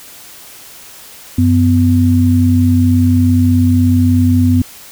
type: tone pair together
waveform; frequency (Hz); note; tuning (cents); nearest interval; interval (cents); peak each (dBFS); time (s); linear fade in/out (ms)
sine; 94.01 / 250.7; F#2 / B3; +28 / +26; octave + perfect fourth; 1698; -10; 1.38-4.62; 5
effects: white hiss -36 dBFS RMS until 4.91 s